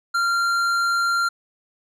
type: tone with tanh clipping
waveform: triangle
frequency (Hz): 1384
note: F6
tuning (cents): -16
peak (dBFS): -20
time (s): 0.14-1.29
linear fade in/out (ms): 10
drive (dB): 16
effects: none